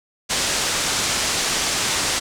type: low-pass noise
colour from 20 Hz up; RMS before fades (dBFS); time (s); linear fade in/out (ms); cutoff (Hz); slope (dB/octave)
white; -22; 0.29-2.2; 20; 8000; 24
effects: none